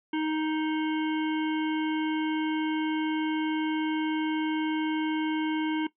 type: harmonic tone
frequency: 312.2 Hz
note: D#4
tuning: 6 cents sharp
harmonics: 1 / 3 / 5 / 7 / 9 / 10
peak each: -26 / -35 / -40 / -40 / -44 / -43 dBFS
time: 0.13-5.87 s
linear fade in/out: 5 ms
effects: noise-tail reverb RT60 0.1 s tail -17 dB re dry